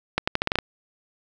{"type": "accelerating click train", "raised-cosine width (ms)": 0.3, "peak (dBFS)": -5, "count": 8, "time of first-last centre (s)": [0.18, 0.587], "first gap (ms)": 95, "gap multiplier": 0.83, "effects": []}